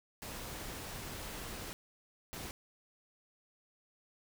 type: noise bursts at uneven times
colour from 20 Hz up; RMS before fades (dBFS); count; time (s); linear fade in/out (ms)
pink; -44; 2; 0.22-1.73 / 2.33-2.51; 0
effects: none

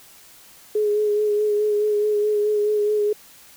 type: tone with vibrato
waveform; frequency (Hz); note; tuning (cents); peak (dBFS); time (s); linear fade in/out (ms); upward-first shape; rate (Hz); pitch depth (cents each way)
sine; 419.7; G#4; +18; -17; 0.75-3.13; 5; sine; 4.7; 24
effects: white hiss -48 dBFS RMS until 3.56 s

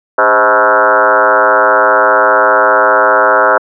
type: tone with frequency modulation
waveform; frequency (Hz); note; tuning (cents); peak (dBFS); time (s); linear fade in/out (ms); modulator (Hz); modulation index
sine; 980; B5; -14; -5; 0.18-3.58; 5; 115; 4.7
effects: high-pass 300 Hz 12 dB/octave

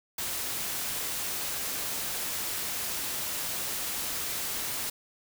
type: noise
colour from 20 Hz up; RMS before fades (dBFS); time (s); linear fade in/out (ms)
white; -33; 0.18-4.9; 5
effects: none

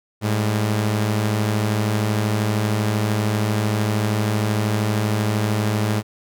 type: tone pair together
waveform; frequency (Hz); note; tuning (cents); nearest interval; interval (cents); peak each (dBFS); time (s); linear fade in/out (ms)
sawtooth; 107.5 / 202.1; A2 / G#3; -40 / -47; major seventh; 1093; -15 / -23; 0.21-6.03; 50
effects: none

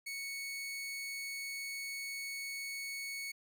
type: tone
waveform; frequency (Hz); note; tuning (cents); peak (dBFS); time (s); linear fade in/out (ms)
sawtooth; 2217; C#7; 0; -36; 0.06-3.32; 10
effects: none

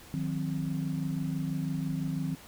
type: chord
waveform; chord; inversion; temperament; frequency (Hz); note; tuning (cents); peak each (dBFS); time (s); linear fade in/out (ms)
sine; C diminished; first; equal with one note detuned; 155.56 / 181.61 / 261.6; Eb3 / Gb3 / C4; 0 / -32 / 0; -32 / -35 / -35; 0.14-2.35; 0
effects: pink hiss -51 dBFS RMS until 2.47 s

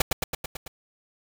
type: noise with echo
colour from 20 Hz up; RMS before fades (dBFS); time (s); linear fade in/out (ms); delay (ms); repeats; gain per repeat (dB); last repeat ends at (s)
pink; -20; 0-0.02; 5; 110; 6; -3; 0.68
effects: none

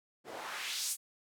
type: noise with band-pass filter sweep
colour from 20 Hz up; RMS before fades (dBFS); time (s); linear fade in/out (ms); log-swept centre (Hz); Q
white; -39; 0.24-0.97; 50; 370 to 10000; 1.4
effects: none

